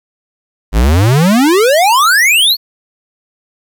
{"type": "exponential sweep", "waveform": "square", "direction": "up", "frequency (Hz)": [48.59, 4527], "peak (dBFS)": -7, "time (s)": [0.72, 2.57], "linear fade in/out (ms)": 50, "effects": ["8-bit"]}